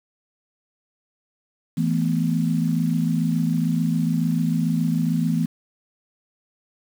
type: chord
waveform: sine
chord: E suspended fourth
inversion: none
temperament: equal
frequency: 164.81 / 220 / 246.9 Hz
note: E3 / A3 / B3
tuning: 0 / 0 / 0 cents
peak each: -21 / -25 / -24 dBFS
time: 1.77-5.46 s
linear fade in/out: 10 ms
effects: 7-bit